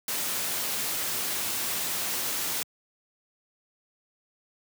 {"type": "noise", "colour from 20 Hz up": "white", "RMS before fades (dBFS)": -30, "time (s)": [0.08, 2.63], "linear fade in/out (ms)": 2, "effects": ["high-pass 100 Hz 12 dB/octave"]}